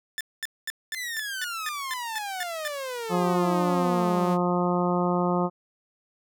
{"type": "tone bursts", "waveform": "sawtooth", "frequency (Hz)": 1769, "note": "A6", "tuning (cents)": 9, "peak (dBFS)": -25, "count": 11, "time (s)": [0.18, 2.677], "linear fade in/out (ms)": 0, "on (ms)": 27, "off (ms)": 220}
{"type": "exponential sweep", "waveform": "sawtooth", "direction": "down", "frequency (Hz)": [2114, 174.61], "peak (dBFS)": -27, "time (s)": [0.93, 4.38], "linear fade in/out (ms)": 50}
{"type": "harmonic tone", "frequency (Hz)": 177.5, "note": "F3", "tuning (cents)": 28, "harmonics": [1, 2, 3, 4, 5, 6, 7], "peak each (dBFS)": [-25, -28, -30, -31, -32, -33, -33], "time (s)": [3.09, 5.5], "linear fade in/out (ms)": 50}
{"effects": []}